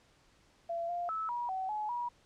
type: tone with pitch steps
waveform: sine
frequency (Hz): 678 / 699 / 1305 / 961 / 757 / 849 / 963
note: E5 / F5 / E6 / B5 / F#5 / G#5 / B5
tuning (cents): +49 / +1 / -18 / -48 / +39 / +38 / -44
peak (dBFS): -33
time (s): 0.69-2.09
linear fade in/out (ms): 10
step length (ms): 200
effects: pink hiss -66 dBFS RMS until 2.25 s + low-pass 7000 Hz 12 dB/octave